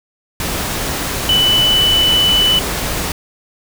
sine tone in noise, 2985 Hz, F#7, 15 cents sharp, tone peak -10 dBFS, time 1.29-2.59 s, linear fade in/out 2 ms, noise pink, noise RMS -20 dBFS, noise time 0.4-3.12 s, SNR +7 dB, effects none

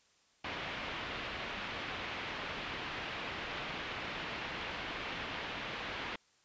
white low-pass noise, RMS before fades -41 dBFS, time 0.44-6.16 s, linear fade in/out 5 ms, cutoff 3100 Hz, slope 24 dB/octave, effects white hiss -69 dBFS RMS until 6.44 s + resampled to 16000 Hz

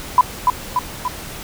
sine tone with echo, 998 Hz, B5, 18 cents sharp, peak -5 dBFS, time 0.18-0.21 s, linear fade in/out 2 ms, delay 290 ms, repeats 3, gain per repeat -4 dB, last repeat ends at 1.08 s, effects pink hiss -32 dBFS RMS until 1.43 s

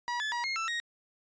30% pulse tone with pitch steps, 964 / 1727 / 958 / 2144 / 1330 / 1876 Hz, B5 / A6 / A#5 / C7 / E6 / A#6, -42 / -33 / +47 / +42 / +15 / +11 cents, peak -28 dBFS, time 0.08-0.8 s, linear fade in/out 0 ms, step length 120 ms, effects resampled to 16000 Hz

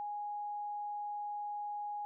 sine tone, 828 Hz, G#5, 5 cents flat, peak -37 dBFS, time 0-2.05 s, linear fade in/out 0 ms, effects none

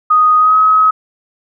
sine tone with pitch glide, 1244.5 to 1274.3 Hz, D#6 to D#6, 0 to +41 cents, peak -6 dBFS, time 0.1-0.91 s, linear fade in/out 10 ms, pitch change +41 cents, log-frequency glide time 0.38-0.57 s, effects none

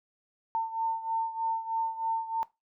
sine beating tone pair, 901 / 904.2 Hz, A5 / A5, +41 / +47 cents, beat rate 3.2 Hz, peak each -29 / -33 dBFS, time 0.55-2.43 s, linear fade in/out 0 ms, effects noise-tail reverb RT60 0.2 s tail -19 dB re dry

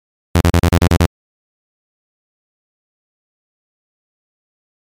sawtooth tone bursts, 86 Hz, F2, 26 cents flat, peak -4 dBFS, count 8, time 0.35-1.061 s, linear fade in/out 5 ms, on 60 ms, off 33 ms, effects MP3 96 kbps

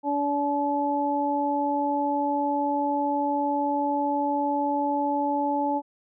harmonic tone, 287 Hz, D4, 40 cents flat, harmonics 1 / 2 / 3, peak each -27 / -30 / -25 dBFS, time 0.03-5.82 s, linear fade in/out 50 ms, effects none

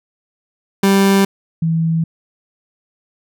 30% pulse / sine tone pair in turn, 196 / 163.36 Hz, G3 / E3, 0 / -15 cents, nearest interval minor third, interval 315 cents, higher first, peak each -7 / -13 dBFS, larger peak first, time 0.83-1.25 / 1.62-2.04 s, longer neither, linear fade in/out 5 ms, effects none

